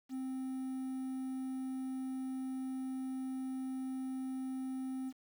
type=tone with quantisation; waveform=triangle; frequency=261.6 Hz; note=C4; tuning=in tune; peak=-35 dBFS; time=0.09-5.13 s; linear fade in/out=50 ms; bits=10; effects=none